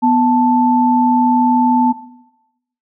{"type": "tone pair together", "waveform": "sine", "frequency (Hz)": [246.7, 880.3], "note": ["B3", "A5"], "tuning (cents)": [-2, 1], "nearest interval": "octave + minor seventh", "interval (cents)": 2203, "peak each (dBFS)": -12, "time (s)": [0.02, 1.93], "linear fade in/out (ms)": 20, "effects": ["noise-tail reverb RT60 0.9 s tail -17 dB re dry"]}